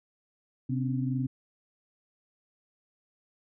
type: tone cluster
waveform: sine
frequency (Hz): 130.6 / 256.8 / 280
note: C3 / C4 / C#4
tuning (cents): -3 / -32 / +18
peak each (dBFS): -29 / -31 / -37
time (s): 0.69-1.27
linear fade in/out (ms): 10
effects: none